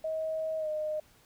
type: tone with pitch glide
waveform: sine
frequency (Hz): 635 to 613.7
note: D#5 to D#5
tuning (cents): +35 to -24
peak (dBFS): -30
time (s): 0.04-1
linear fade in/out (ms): 5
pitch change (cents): -59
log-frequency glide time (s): 0.58-0.68
effects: pink hiss -62 dBFS RMS until 1.25 s